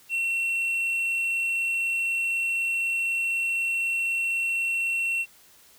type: tone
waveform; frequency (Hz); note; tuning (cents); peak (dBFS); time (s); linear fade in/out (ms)
triangle; 2716; F7; -49; -22; 0.09-5.26; 50
effects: white hiss -55 dBFS RMS until 5.78 s